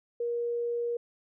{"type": "tone", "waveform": "sine", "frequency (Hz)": 474, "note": "A#4", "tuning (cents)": 29, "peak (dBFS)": -28, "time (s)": [0.2, 0.97], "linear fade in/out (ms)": 5, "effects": []}